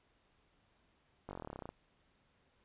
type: slowing click train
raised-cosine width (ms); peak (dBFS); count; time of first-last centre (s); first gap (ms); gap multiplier
1; -30; 16; 1.29-1.69; 20; 1.04
effects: pink hiss -73 dBFS RMS until 2.64 s + resampled to 8000 Hz